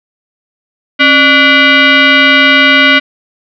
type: tone with frequency modulation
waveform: sine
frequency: 271 Hz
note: C#4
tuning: 39 cents flat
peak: -3 dBFS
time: 0.99-3 s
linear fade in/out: 20 ms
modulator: 870 Hz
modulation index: 3.3
effects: none